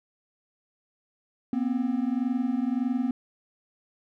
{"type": "tone pair together", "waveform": "triangle", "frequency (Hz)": [240.3, 262], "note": ["B3", "C4"], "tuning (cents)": [-47, 2], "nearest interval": "minor second", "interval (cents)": 149, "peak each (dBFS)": -25, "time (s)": [1.53, 3.11], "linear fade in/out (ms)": 2, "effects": []}